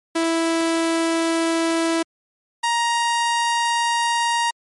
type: tone pair in turn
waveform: sawtooth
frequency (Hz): 329.6 / 938.2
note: E4 / A#5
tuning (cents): 0 / +11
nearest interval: octave + tritone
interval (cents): 1811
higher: second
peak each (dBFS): -14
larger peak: neither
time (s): 0.15-2.03 / 2.63-4.51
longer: neither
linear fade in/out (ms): 10
effects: MP3 48 kbps